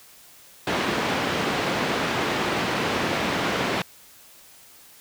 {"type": "band-pass noise", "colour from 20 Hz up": "pink", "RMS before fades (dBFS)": -25, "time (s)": [0.67, 3.82], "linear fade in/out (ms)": 2, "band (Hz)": [190, 3300], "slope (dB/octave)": 12, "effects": ["white hiss -50 dBFS RMS until 5 s"]}